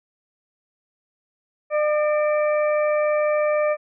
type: harmonic tone with a mistuned harmonic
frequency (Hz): 602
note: D5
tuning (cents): +43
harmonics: 1 / 2 / 3 / 4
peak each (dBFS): -18 / -28 / -33 / -32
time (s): 1.7-3.77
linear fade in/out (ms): 50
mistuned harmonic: 4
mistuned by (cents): -56
effects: none